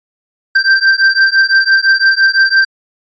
square beating tone pair, 1566 / 1571.9 Hz, G6 / G6, -2 / +4 cents, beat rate 5.9 Hz, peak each -11 dBFS, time 0.55-2.65 s, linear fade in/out 10 ms, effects resampled to 16000 Hz

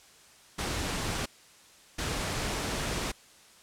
pink noise bursts at uneven times, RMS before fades -32 dBFS, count 2, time 0.58-1.26 / 1.98-3.12 s, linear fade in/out 10 ms, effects white hiss -56 dBFS RMS until 3.62 s + low-pass 9000 Hz 12 dB/octave

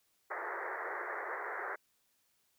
white band-pass noise, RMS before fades -40 dBFS, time 0.3-1.76 s, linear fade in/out 10 ms, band 350 to 2000 Hz, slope 96 dB/octave, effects white hiss -75 dBFS RMS until 2.58 s

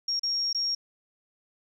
sine tone with dropouts, 5570 Hz, F8, 5 cents flat, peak -25 dBFS, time 0.08-0.75 s, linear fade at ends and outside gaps 5 ms, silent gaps 0.195-0.232 / 0.53-0.547 s, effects 10-bit

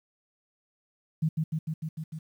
sine tone with echo, 157.8 Hz, D#3, 25 cents sharp, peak -22 dBFS, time 1.22-1.29 s, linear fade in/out 10 ms, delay 150 ms, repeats 6, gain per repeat -2 dB, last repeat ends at 2.19 s, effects 10-bit

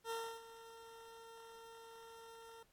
20% pulse tone with ADSR envelope, 456.3 Hz, A#4, 37 cents flat, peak -34 dBFS, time 0.04-2.63 s, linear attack 68 ms, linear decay 300 ms, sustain -15 dB, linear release 4 ms, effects pink hiss -75 dBFS RMS until 2.72 s + AAC 64 kbps

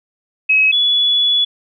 sine tone pair in turn, 2557 / 3413 Hz, D#7 / G#7, +47 / +47 cents, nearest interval perfect fourth, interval 500 cents, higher second, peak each -9 / -11 dBFS, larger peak first, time 0.49-0.72 / 0.72-1.45 s, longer second, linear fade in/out 10 ms, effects none

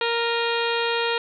harmonic tone with a mistuned harmonic, 466.2 Hz, A#4, in tune, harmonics 1 / 2 / 3 / 4 / 5 / 6 / 7 / 8 / 9, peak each -25 / -28 / -30 / -31 / -32 / -33 / -33 / -34 / -35 dBFS, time 0.01-1.18 s, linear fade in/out 2 ms, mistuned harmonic 5, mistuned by +77 cents, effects none

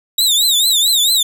sawtooth tone with vibrato, 3764 Hz, A#7, 16 cents sharp, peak -8 dBFS, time 0.18-1.23 s, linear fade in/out 5 ms, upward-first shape triangle, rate 4.5 Hz, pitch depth 170 cents each way, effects none

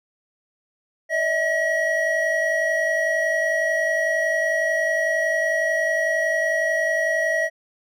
triangle tone cluster, 595 / 646 / 1913 Hz, D5 / E5 / A#6, +22 / -35 / +44 cents, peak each -26 / -21 / -20 dBFS, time 1.09-7.5 s, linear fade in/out 50 ms, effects none

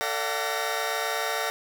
20% pulse tone cluster, 446.5 / 582 / 684 / 751 / 1866 Hz, A4 / D5 / F5 / F#5 / A#6, +25 / -16 / -36 / +26 / +1 cents, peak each -28 dBFS, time 0.01-1.5 s, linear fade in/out 0 ms, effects none

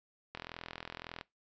click train, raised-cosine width 0.3 ms, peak -25 dBFS, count 37, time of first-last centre 0.35-1.211 s, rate 41.8 Hz, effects noise-tail reverb RT60 0.2 s tail -22 dB re dry + resampled to 16000 Hz

